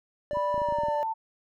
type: tone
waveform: triangle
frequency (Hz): 588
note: D5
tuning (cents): +2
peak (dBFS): -26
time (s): 0.31-1.03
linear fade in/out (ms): 0
type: clicks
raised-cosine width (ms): 3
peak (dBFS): -28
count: 10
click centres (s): 0.333 / 0.371 / 0.543 / 0.579 / 0.618 / 0.687 / 0.724 / 0.786 / 0.835 / 0.885
type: tone with pitch glide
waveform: sine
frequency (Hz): 983 to 891.1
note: B5 to A5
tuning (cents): -8 to +22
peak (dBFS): -27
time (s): 0.34-1.14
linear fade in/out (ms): 20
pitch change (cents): -170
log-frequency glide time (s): 0.54-0.95
effects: none